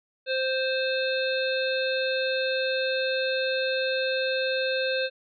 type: harmonic tone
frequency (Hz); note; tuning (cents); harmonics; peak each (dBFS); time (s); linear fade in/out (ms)
523.3; C5; 0; 1 / 3 / 5 / 7 / 8; -26 / -31 / -33 / -34 / -35; 0.26-5.1; 50
effects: none